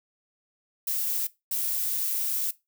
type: noise bursts at uneven times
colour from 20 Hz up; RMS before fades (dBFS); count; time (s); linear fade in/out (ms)
violet; -28; 2; 0.87-1.27 / 1.51-2.51; 5
effects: noise-tail reverb RT60 0.2 s tail -18 dB re dry